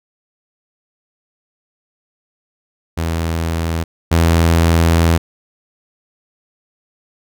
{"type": "tone pair in turn", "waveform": "sawtooth", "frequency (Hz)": [82.41, 83.13], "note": ["E2", "E2"], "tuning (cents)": [0, 15], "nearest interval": "unison", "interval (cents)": 15, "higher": "second", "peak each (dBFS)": [-13, -6], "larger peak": "second", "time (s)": [[2.97, 3.84], [4.11, 5.18]], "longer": "second", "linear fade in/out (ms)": 10, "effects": []}